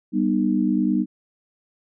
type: chord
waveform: sine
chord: G augmented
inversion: none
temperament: just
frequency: 196 / 245 / 306.2 Hz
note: G3 / B3 / D#4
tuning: 0 / -14 / -28 cents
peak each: -22 dBFS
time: 0.12-1.06 s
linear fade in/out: 50 ms
effects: none